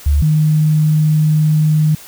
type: tone pair in turn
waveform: sine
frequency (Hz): 72.6 / 153.83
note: D2 / D#3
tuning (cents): -19 / -19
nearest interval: octave + minor second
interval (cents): 1300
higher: second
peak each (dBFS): -9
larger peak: neither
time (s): 0.06-0.22 / 0.22-1.95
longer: second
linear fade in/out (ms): 5
effects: white hiss -37 dBFS RMS until 2.07 s